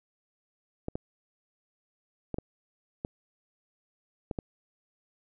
clicks, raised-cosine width 2 ms, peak -19 dBFS, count 7, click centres 0.884 / 0.955 / 2.343 / 2.385 / 3.049 / 4.312 / 4.388 s, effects none

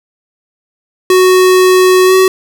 square tone with pitch glide, 370 to 376.3 Hz, F#4 to F#4, 0 to +29 cents, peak -5 dBFS, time 1.1-2.28 s, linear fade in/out 2 ms, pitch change +29 cents, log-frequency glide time 2.05-2.14 s, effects none

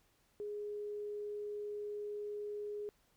sine tone, 415.3 Hz, G#4, in tune, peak -39 dBFS, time 0.4-2.89 s, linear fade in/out 0 ms, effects pink hiss -73 dBFS RMS until 3.16 s

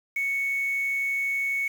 sine tone with quantisation, 2217 Hz, C#7, in tune, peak -24 dBFS, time 0.16-1.68 s, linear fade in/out 5 ms, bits 7, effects none

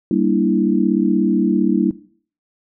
sine chord, E half-diminished seventh, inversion first, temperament equal, 196 / 233.1 / 293.7 / 329.6 Hz, G3 / Bb3 / D4 / E4, 0 / 0 / 0 / 0 cents, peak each -19 dBFS, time 0.11-1.91 s, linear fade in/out 2 ms, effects noise-tail reverb RT60 0.5 s tail -18 dB re dry

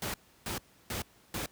pink noise bursts, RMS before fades -35 dBFS, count 4, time 0.02-1.46 s, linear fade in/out 2 ms, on 120 ms, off 320 ms, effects pink hiss -62 dBFS RMS until 1.51 s + high-pass 60 Hz 12 dB/octave

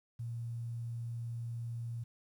sine tone with quantisation, 117.2 Hz, A#2, 10 cents sharp, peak -37 dBFS, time 0.19-2.04 s, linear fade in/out 10 ms, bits 11, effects none

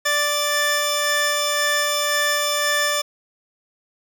15% pulse tone pair together, 587.3 / 1760 Hz, D5 / A6, 0 / 0 cents, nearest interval octave + perfect fifth, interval 1900 cents, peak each -15 / -15 dBFS, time 0.05-3.02 s, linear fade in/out 10 ms, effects none

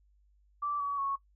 sine tone with pitch steps, 1165 / 1134.5 / 1104.7 Hz, D6 / C#6 / C#6, -14 / +40 / -6 cents, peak -30 dBFS, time 0.62-1.16 s, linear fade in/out 10 ms, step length 180 ms, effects noise-tail reverb RT60 0.1 s tail -17 dB re dry + added 50 Hz sine -63 dBFS peak until 1.35 s

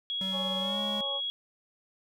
sine tone, 3322 Hz, G#7, in tune, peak -30 dBFS, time 0.1-1.3 s, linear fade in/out 0 ms
square tone with pitch glide, 190.8 to 208.1 Hz, G3 to G#3, -47 to +4 cents, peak -36 dBFS, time 0.21-1.01 s, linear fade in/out 2 ms, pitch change +151 cents, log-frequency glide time 0.59-0.8 s
harmonic tone, 277.2 Hz, C#4, in tune, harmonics 2 / 3 / 4, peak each -37 / -41 / -43 dBFS, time 0.31-1.21 s, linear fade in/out 50 ms
effects none

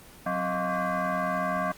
sine tone with frequency modulation, 261.6 Hz, C4, in tune, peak -25 dBFS, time 0.26-1.72 s, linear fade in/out 5 ms, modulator 444 Hz, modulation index 2.9, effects pink hiss -50 dBFS RMS until 1.77 s + Opus 24 kbps

